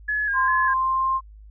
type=tone with vibrato; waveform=sine; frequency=1661.2 Hz; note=G#6; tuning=in tune; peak=-21 dBFS; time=0.08-0.74 s; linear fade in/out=10 ms; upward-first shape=square; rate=2.5 Hz; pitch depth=42 cents each way
type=tone with pitch glide; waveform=sine; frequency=1039 to 1056.6 Hz; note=C6 to C6; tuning=-12 to +17 cents; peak=-19 dBFS; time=0.33-1.21 s; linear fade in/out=50 ms; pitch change=+29 cents; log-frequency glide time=0.54-1.09 s
effects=added 52 Hz sine -42 dBFS peak until 1.5 s